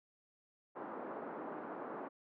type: band-pass noise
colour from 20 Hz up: pink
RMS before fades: -45 dBFS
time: 0.75-2.09 s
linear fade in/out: 20 ms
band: 250 to 1300 Hz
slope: 24 dB/octave
effects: none